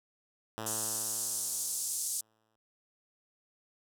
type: tone with exponential decay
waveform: 5% pulse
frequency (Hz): 110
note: A2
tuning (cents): 0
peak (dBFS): -25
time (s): 0.58-2.56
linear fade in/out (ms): 0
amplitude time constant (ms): 430
type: band-pass noise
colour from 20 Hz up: pink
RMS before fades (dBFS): -35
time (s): 0.66-2.21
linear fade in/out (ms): 5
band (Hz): 6500 to 11000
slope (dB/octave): 24
effects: none